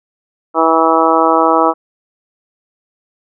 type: harmonic tone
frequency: 162.5 Hz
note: E3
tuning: 24 cents flat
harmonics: 2 / 3 / 4 / 5 / 6 / 7 / 8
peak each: -16 / -16 / -16 / -16 / -16 / -16 / -16 dBFS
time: 0.54-1.74 s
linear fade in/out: 50 ms
effects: none